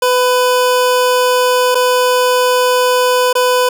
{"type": "tone with dropouts", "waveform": "25% pulse", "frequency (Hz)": 500, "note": "B4", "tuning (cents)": 21, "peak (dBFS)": -6, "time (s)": [0.02, 3.69], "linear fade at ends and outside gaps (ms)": 5, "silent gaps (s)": [[1.747, 1.752], [3.329, 3.352]], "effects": []}